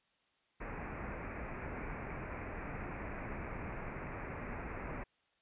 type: low-pass noise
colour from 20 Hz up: pink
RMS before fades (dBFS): -43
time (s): 0.6-5.04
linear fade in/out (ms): 10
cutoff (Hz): 2500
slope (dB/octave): 96
effects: white hiss -75 dBFS RMS until 5.41 s + resampled to 8000 Hz